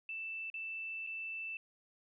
sine tone with dropouts, 2653 Hz, E7, 10 cents sharp, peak -39 dBFS, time 0.09-1.57 s, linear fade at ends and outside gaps 2 ms, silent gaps 0.501-0.541 / 1.066-1.071 s, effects none

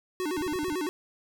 square tone with vibrato, 332.8 Hz, E4, 17 cents sharp, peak -29 dBFS, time 0.2-0.89 s, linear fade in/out 0 ms, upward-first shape square, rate 9 Hz, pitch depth 180 cents each way
clicks, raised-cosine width 5 ms, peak -32 dBFS, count 8, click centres 0.378 / 0.411 / 0.466 / 0.525 / 0.558 / 0.632 / 0.683 / 0.725 s
effects none

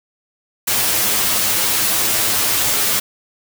white noise with comb filter, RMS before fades -17 dBFS, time 0.67-3 s, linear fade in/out 10 ms, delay 9.4 ms, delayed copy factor +1, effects none

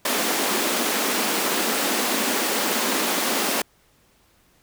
pink high-pass noise, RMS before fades -23 dBFS, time 0.05-3.62 s, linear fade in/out 5 ms, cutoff 210 Hz, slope 48 dB/octave, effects pink hiss -60 dBFS RMS until 4.62 s

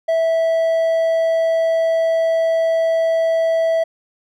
triangle tone, 655 Hz, E5, 11 cents flat, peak -12 dBFS, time 0.08-3.84 s, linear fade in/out 10 ms, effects none

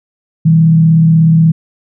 sine tone with frequency modulation, 161.7 Hz, E3, 33 cents flat, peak -4 dBFS, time 0.45-1.52 s, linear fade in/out 10 ms, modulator 36.5 Hz, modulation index 0.35, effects none

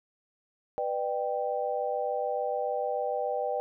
sine chord, G major, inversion first, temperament equal with one note detuned, 493.9 / 600.7 / 784 Hz, B4 / D5 / G5, 0 / +39 / 0 cents, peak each -32 dBFS, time 0.78-3.6 s, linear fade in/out 0 ms, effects none

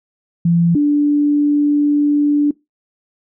sine tone pair in turn, 170 / 292.2 Hz, F3 / D4, -46 / -9 cents, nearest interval major sixth, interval 937 cents, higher second, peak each -10 dBFS, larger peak neither, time 0.45-0.75 / 0.75-2.51 s, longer second, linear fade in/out 5 ms, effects noise-tail reverb RT60 0.2 s tail -22 dB re dry

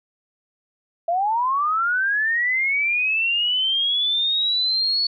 sine linear sweep, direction up, 659.3 to 4435 Hz, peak -18 dBFS, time 1.08-5.07 s, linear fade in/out 5 ms, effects none

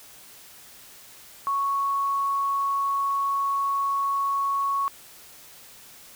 sine tone, 1108.7 Hz, C#6, in tune, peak -22 dBFS, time 1.47-4.88 s, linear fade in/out 0 ms, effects white hiss -48 dBFS RMS until 6.15 s

